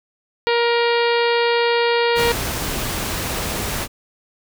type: harmonic tone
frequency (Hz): 471.3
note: A#4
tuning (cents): +19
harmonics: 1 / 2 / 3 / 4 / 5 / 6 / 7 / 8 / 9 / 10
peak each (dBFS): -17 / -22 / -27 / -26 / -27 / -29 / -32 / -32 / -31 / -36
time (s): 0.47-2.32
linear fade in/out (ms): 0
type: noise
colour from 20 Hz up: pink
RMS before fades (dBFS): -24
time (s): 2.15-3.88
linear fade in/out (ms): 50
effects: none